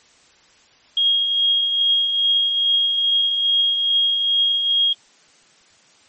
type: tone with tremolo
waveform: sine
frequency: 3267 Hz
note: G#7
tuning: 29 cents flat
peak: -13 dBFS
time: 0.97-4.93 s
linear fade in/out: 2 ms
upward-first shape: triangle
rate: 2.4 Hz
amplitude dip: 45%
effects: white hiss -53 dBFS RMS until 6.08 s + MP3 32 kbps